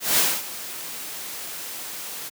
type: noise with ADSR envelope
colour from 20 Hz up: white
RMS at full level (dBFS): -18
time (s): 0-2.3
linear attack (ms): 170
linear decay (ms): 250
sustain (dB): -16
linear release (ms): 23
effects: high-pass 150 Hz 12 dB/octave